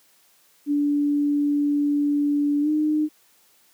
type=tone with pitch glide; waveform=sine; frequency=290 to 304.9 Hz; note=D4 to D#4; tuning=-22 to -35 cents; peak=-18 dBFS; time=0.66-3.09 s; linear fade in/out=50 ms; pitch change=+87 cents; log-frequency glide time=2.61-2.69 s; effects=white hiss -59 dBFS RMS until 3.73 s + high-pass 150 Hz 12 dB/octave